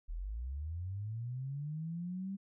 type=linear sweep; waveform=sine; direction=up; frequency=36.75 to 198.3 Hz; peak=-37 dBFS; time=0.08-2.37 s; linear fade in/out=20 ms; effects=none